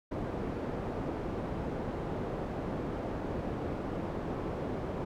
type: low-pass noise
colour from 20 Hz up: white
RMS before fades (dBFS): -36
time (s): 0.11-5.05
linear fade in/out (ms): 10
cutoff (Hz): 490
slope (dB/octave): 12
effects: none